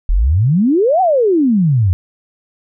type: exponential two-way sweep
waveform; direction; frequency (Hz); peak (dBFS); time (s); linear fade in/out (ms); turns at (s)
sine; up then down; 37 to 778 to 84.6; -9; 0.09-1.93; 0; 1.01
effects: none